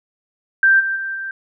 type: tone with level steps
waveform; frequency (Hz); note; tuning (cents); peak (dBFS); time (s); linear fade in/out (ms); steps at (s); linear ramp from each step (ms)
sine; 1571; G6; +3; -9 / -18 / -22 / -24; 0.63-1.31; 2; 0.79 / 0.95 / 1.14; 20
effects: none